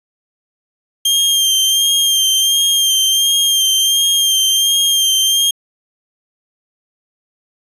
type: tone with vibrato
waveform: sawtooth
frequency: 3187 Hz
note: G7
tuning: 28 cents sharp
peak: -8 dBFS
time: 1.05-5.51 s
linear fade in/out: 5 ms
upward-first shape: sine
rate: 1.4 Hz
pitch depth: 29 cents each way
effects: resampled to 32000 Hz